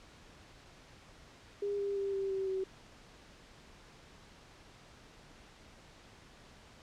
sine tone with pitch steps, 405.3 / 400.2 / 395.1 / 390.1 / 385.2 / 380.3 Hz, G#4 / G4 / G4 / G4 / G4 / F#4, -42 / +36 / +14 / -8 / -30 / +48 cents, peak -32 dBFS, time 1.62-2.64 s, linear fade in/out 5 ms, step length 170 ms, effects pink hiss -57 dBFS RMS until 6.82 s + low-pass 6000 Hz 12 dB/octave

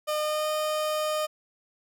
30% pulse tone with pitch glide, 607 to 613.7 Hz, D#5 to D#5, -43 to -24 cents, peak -23 dBFS, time 0.07-1.27 s, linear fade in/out 20 ms, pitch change +19 cents, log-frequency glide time 0.2-0.48 s, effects none

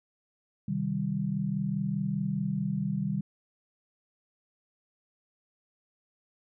sine chord, C minor, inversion none, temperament equal, 130.81 / 155.56 / 196 Hz, C3 / Eb3 / G3, 0 / 0 / 0 cents, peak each -35 / -32 / -30 dBFS, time 0.68-3.21 s, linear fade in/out 5 ms, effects none

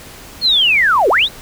sine linear two-way sweep, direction down then up, 4371 to 349.2 to 4089 Hz, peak -9 dBFS, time 0.41-1.29 s, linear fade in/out 50 ms, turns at 1.09 s, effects pink hiss -36 dBFS RMS until 1.41 s

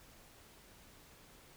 silence, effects pink hiss -60 dBFS RMS until 1.56 s

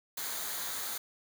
white noise with comb filter, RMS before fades -37 dBFS, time 0.17-0.98 s, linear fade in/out 5 ms, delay 0.37 ms, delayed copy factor -0.55, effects none

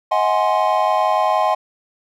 triangle chord, Ab dominant seventh, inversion second, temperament equal with one note detuned, 633.5 / 740 / 830.6 / 1046.5 Hz, Eb5 / Gb5 / Ab5 / C6, +31 / 0 / 0 / 0 cents, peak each -18 dBFS, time 0.11-1.55 s, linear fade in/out 10 ms, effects none

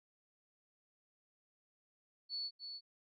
sine tone with echo, 4435 Hz, C#8, in tune, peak -38 dBFS, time 2.29-2.51 s, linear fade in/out 50 ms, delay 300 ms, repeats 1, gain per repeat -6 dB, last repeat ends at 2.81 s, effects none

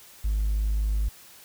triangle tone, 52 Hz, G#1, 3 cents sharp, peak -19 dBFS, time 0.24-1.09 s, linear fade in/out 10 ms, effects tanh soft clip ceiling -18 dBFS + white hiss -50 dBFS RMS until 1.44 s

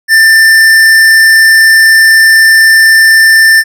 triangle tone with hard clipping, 1784 Hz, A6, 23 cents sharp, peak -3 dBFS, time 0.08-3.64 s, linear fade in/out 50 ms, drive 17 dB, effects none

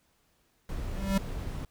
brown noise, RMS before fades -35 dBFS, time 0.69-1.65 s, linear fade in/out 2 ms
square tone with exponential growth, 194.6 Hz, G3, 12 cents flat, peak -22 dBFS, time 0.81-1.18 s, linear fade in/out 5 ms, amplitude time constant 80 ms
effects pink hiss -70 dBFS RMS until 1.7 s

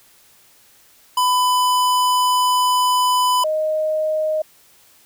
square / sine tone pair in turn, 1000 / 621.8 Hz, B5 / D#5, +21 / -1 cents, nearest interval minor sixth, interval 822 cents, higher first, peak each -15 / -17 dBFS, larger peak first, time 1.17-3.44 / 3.44-4.42 s, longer first, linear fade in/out 5 ms, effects white hiss -52 dBFS RMS until 5.05 s

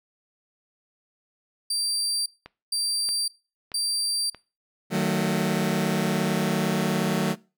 30% pulse tone bursts, 4699 Hz, D8, in tune, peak -21 dBFS, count 3, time 1.7-4.3 s, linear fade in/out 5 ms, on 560 ms, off 460 ms
click train, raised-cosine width 0.3 ms, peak -24 dBFS, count 5, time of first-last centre 2.46-4.976 s, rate 1.59 Hz
sawtooth chord, D# diminished, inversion none, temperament just, 155.56 / 186.68 / 224 Hz, D#3 / F#3 / A3, 0 / +16 / +31 cents, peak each -24 / -21 / -23 dBFS, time 4.9-7.36 s, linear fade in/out 50 ms
effects noise-tail reverb RT60 0.3 s tail -21 dB re dry

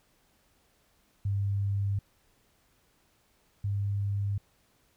sine tone pair in turn, 99.7 / 100.51 Hz, G2 / G2, +30 / +44 cents, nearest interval unison, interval 14 cents, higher second, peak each -26 / -27 dBFS, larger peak first, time 1.25-1.99 / 3.64-4.38 s, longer neither, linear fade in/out 5 ms, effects pink hiss -68 dBFS RMS until 4.96 s

